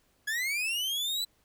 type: linear sweep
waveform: 40% pulse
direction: up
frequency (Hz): 1660 to 4029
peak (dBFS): -28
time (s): 0.27-1.25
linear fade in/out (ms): 10
effects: pink hiss -69 dBFS RMS until 1.44 s